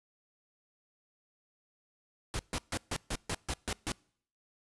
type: noise bursts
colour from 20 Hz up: pink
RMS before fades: -34 dBFS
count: 9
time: 2.34-3.919 s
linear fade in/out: 0 ms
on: 51 ms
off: 140 ms
effects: noise-tail reverb RT60 0.6 s tail -26 dB re dry + resampled to 24000 Hz